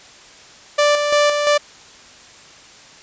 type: tone with tremolo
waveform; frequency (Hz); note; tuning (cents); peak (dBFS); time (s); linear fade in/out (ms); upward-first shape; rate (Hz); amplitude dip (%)
sawtooth; 587.3; D5; 0; -8; 0.78-1.58; 10; square; 2.9; 45
effects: white hiss -43 dBFS RMS until 3.02 s + resampled to 16000 Hz